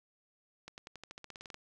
accelerating click train, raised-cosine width 0.2 ms, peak -29 dBFS, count 14, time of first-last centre 0.68-1.544 s, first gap 99 ms, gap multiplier 0.93, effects none

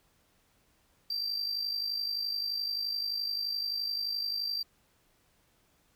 triangle tone with amplitude modulation, 4699 Hz, D8, in tune, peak -27 dBFS, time 1.1-4.63 s, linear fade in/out 5 ms, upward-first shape sine, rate 51.6 Hz, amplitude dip 60%, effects pink hiss -69 dBFS RMS until 5.95 s

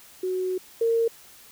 sine tone pair in turn, 370 / 459.1 Hz, F#4 / A#4, 0 / -26 cents, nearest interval major third, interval 374 cents, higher second, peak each -24 / -19 dBFS, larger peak second, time 0.23-0.58 / 0.81-1.08 s, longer first, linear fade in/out 5 ms, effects white hiss -50 dBFS RMS until 1.51 s

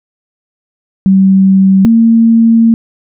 sine tone pair in turn, 192 / 228.1 Hz, G3 / A#3, -36 / -37 cents, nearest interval minor third, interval 299 cents, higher second, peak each -3 dBFS, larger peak neither, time 1.06-1.85 / 1.85-2.74 s, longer second, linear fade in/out 0 ms, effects none

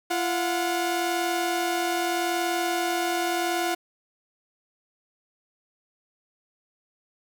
sawtooth tone pair together, 342.6 / 726 Hz, F4 / F#5, -33 / -33 cents, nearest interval octave + minor second, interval 1300 cents, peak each -23 dBFS, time 0.1-3.75 s, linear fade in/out 10 ms, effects none

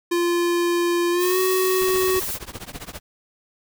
square tone with pitch glide, 346.4 to 373.4 Hz, F4 to F#4, -14 to +16 cents, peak -19 dBFS, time 0.11-2.2 s, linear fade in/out 10 ms, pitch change +130 cents, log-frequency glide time 1.11-1.39 s
blue noise, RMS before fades -28 dBFS, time 1.18-2.39 s, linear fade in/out 50 ms
pink noise with tremolo, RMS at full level -32 dBFS, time 1.81-3 s, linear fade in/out 10 ms, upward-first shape triangle, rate 15 Hz, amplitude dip 100%
effects none

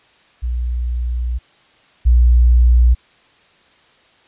sine tone pair in turn, 60.4 / 60.19 Hz, B1 / B1, -38 / -44 cents, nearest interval unison, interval 6 cents, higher first, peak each -17 / -7 dBFS, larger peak second, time 0.42-1.39 / 2.05-2.95 s, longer first, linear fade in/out 20 ms, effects white hiss -52 dBFS RMS until 4.27 s + resampled to 8000 Hz

